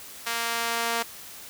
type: tone with high-pass filter sweep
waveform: sawtooth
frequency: 232.1 Hz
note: A#3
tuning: 7 cents flat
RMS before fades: -28 dBFS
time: 0.26-1.03 s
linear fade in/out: 10 ms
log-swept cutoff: 1300 to 720 Hz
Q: 0.74
effects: white hiss -43 dBFS RMS until 1.49 s